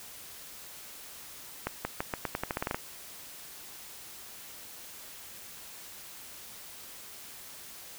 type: accelerating click train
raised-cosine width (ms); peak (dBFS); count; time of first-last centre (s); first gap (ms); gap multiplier
0.5; -15; 13; 1.67-2.745; 180; 0.86
effects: white hiss -47 dBFS RMS until 7.98 s